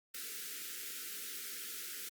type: band-stop noise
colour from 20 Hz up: white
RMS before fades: -44 dBFS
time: 0.14-2.09 s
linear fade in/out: 5 ms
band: 490 to 1300 Hz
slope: 96 dB/octave
effects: high-pass 300 Hz 12 dB/octave + Opus 48 kbps